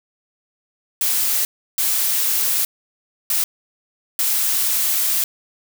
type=noise bursts at uneven times; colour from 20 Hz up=blue; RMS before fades=-19 dBFS; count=4; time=1.01-1.45 / 1.78-2.65 / 3.3-3.44 / 4.19-5.24 s; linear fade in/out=2 ms; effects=none